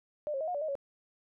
sine tone with pitch steps, 598 / 541 / 631 / 717 / 576 / 626 / 557 Hz, D5 / C#5 / D#5 / F5 / D5 / D#5 / C#5, +31 / -42 / +24 / +45 / -34 / +10 / +8 cents, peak -31 dBFS, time 0.27-0.753 s, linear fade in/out 0 ms, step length 69 ms, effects none

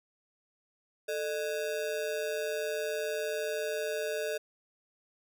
square ring-modulated tone, 523.3 Hz, C5, in tune, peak -29 dBFS, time 1.08-4.38 s, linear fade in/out 10 ms, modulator 83.6 Hz, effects none

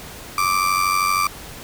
35% pulse tone with amplitude modulation, 1175 Hz, D6, 1 cent sharp, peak -12 dBFS, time 0.38-1.27 s, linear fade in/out 2 ms, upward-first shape sine, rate 92.8 Hz, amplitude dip 70%, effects pink hiss -37 dBFS RMS until 1.63 s

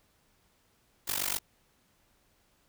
white noise with amplitude modulation, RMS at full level -28 dBFS, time 1.07-1.39 s, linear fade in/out 20 ms, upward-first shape sine, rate 48.3 Hz, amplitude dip 95%, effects pink hiss -69 dBFS RMS until 2.68 s

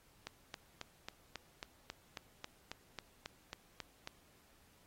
click train, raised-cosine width 0.2 ms, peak -25 dBFS, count 15, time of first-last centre 0.27-4.074 s, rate 3.68 Hz, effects pink hiss -68 dBFS RMS until 4.86 s + AAC 48 kbps

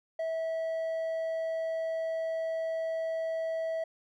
sine tone with hard clipping, 650 Hz, E5, 24 cents flat, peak -31 dBFS, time 0.19-3.84 s, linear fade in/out 5 ms, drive 3 dB, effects none

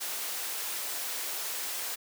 white high-pass noise, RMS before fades -35 dBFS, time 0-1.96 s, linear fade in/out 20 ms, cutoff 410 Hz, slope 12 dB/octave, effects none

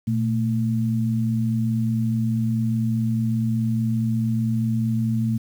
sine tone pair together, 118.1 / 222.9 Hz, A#2 / A3, +23 / +23 cents, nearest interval major seventh, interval 1100 cents, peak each -22 dBFS, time 0.07-5.38 s, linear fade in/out 10 ms, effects 8-bit

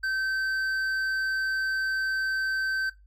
sine tone with hard clipping, 1547 Hz, G6, 23 cents flat, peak -27 dBFS, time 0.03-2.9 s, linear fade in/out 10 ms, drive 6 dB, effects noise-tail reverb RT60 0.2 s tail -17 dB re dry + added 50 Hz sine -52 dBFS peak until 3.06 s

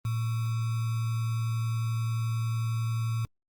sine tone with sample-and-hold, 113.9 Hz, A#2, 40 cents flat, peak -26 dBFS, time 0.05-3.25 s, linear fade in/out 0 ms, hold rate 1225 Hz, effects Opus 32 kbps

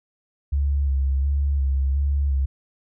sine tone with vibrato, 69.1 Hz, C#2, 5 cents flat, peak -18 dBFS, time 0.52-2.46 s, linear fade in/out 10 ms, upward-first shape square, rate 1.4 Hz, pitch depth 35 cents each way, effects none

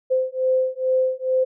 sine beating tone pair, 516 / 518.3 Hz, C5 / C5, -24 / -16 cents, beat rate 2.3 Hz, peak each -21 dBFS, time 0.1-1.45 s, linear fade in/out 20 ms, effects none

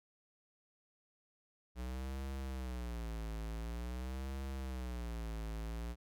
square tone with vibrato, 60.6 Hz, B1, 32 cents flat, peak -40 dBFS, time 1.75-5.96 s, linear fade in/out 50 ms, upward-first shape sine, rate 0.47 Hz, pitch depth 180 cents each way, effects none

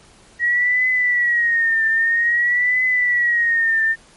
sine tone with vibrato, 1900 Hz, A#6, 33 cents sharp, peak -14 dBFS, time 0.39-3.96 s, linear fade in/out 50 ms, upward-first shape triangle, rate 0.51 Hz, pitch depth 110 cents each way, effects pink hiss -49 dBFS RMS until 4.16 s + MP3 48 kbps

